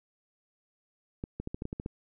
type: clicks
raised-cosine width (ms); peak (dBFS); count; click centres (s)
3; -22; 9; 1.239 / 1.4 / 1.474 / 1.545 / 1.621 / 1.654 / 1.729 / 1.799 / 1.861
effects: none